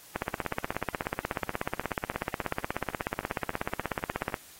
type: click train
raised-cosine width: 0.5 ms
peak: -14 dBFS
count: 70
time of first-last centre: 0.16-4.342 s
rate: 16.5 Hz
effects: white hiss -52 dBFS RMS until 4.59 s + AAC 48 kbps